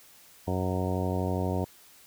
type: harmonic tone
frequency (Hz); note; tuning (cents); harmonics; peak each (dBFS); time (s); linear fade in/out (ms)
92.3; F#2; -4; 1 / 2 / 3 / 4 / 5 / 6 / 7 / 8 / 10; -30 / -33 / -35 / -36 / -37 / -38 / -38 / -39 / -40; 0.47-1.65; 10
effects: white hiss -55 dBFS RMS until 2.06 s